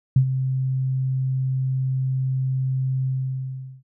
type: tone with ADSR envelope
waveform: sine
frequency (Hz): 131.3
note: C3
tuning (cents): +6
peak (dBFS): -10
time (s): 0.16-3.83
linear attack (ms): 4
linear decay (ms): 84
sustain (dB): -10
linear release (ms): 770
effects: none